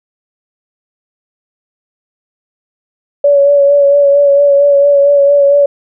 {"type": "tone with vibrato", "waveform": "sine", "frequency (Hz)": 567, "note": "C#5", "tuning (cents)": 39, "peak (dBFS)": -4, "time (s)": [3.24, 5.66], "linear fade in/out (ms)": 5, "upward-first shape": "sine", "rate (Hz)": 4.4, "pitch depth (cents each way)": 24, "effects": []}